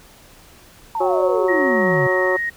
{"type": "exponential sweep", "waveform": "sine", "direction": "down", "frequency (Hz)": [941, 130.81], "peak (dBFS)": -20, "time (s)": [0.95, 2.07], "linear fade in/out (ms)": 2}
{"type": "harmonic tone", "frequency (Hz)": 184.2, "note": "F#3", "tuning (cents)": -7, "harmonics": [2, 3, 4, 5, 6, 7], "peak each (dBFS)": [-20, -20, -32, -27, -28, -32], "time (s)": [1, 2.37], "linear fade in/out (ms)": 10}
{"type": "tone with pitch glide", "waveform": "sine", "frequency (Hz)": [1888, 1871.7], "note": ["A#6", "A#6"], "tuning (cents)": [22, 7], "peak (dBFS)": -20, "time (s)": [1.48, 2.5], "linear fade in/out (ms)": 10, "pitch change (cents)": -15, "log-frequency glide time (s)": [2.06, 2.25]}
{"effects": ["pink hiss -47 dBFS RMS until 2.56 s"]}